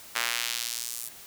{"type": "tone with high-pass filter sweep", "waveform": "sawtooth", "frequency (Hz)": 118.4, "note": "A#2", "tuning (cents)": 27, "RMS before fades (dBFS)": -32, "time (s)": [0.15, 1.09], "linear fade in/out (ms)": 10, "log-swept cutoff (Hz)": [1500, 10000], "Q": 0.97, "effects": ["white hiss -47 dBFS RMS until 1.26 s"]}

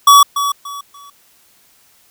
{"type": "tone with echo", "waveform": "square", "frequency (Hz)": 1136, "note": "C#6", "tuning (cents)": 42, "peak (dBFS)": -4, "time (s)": [0.07, 0.23], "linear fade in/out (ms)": 5, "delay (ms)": 290, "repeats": 3, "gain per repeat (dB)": -11, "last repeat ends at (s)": 1.1, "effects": ["white hiss -52 dBFS RMS until 2.1 s"]}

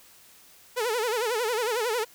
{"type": "tone with vibrato", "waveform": "sawtooth", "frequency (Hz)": 461.4, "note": "A#4", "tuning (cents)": -18, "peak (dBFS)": -21, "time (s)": [0.76, 2.05], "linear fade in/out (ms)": 20, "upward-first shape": "sine", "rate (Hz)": 11, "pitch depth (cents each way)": 150, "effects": ["white hiss -54 dBFS RMS until 2.14 s"]}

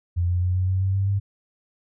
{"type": "tone with pitch steps", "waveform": "sine", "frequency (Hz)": [87.31, 88.94, 90.6, 92.29, 94.01, 95.76, 97.55, 99.37], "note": ["F2", "F2", "F#2", "F#2", "F#2", "G2", "G2", "G2"], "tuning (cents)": [0, 32, -36, -4, 28, -40, -8, 24], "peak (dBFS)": -19, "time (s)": [0.16, 1.2], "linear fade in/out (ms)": 20, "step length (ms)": 130, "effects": []}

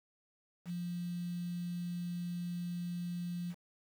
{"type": "tone with quantisation", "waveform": "sine", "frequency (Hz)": 174.8, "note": "F3", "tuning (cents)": 2, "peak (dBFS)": -36, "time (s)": [0.65, 3.55], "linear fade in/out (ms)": 50, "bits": 9, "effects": []}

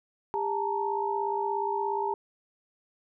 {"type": "tone cluster", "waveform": "sine", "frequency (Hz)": [401.7, 871, 928], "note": ["G4", "A5", "A#5"], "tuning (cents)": [42, -18, -8], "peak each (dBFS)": -31, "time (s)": [0.34, 2.14], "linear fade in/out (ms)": 0, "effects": []}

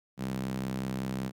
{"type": "tone with high-pass filter", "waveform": "sawtooth", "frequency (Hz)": 65.4, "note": "C2", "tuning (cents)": 0, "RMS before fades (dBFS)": -34, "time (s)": [0.17, 1.32], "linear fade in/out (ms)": 50, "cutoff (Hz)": 170, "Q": 3.2, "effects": []}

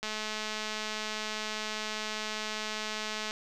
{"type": "click train", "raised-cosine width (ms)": 0.2, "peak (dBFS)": -18, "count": 706, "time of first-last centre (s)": [0.03, 3.309], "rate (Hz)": 215, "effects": []}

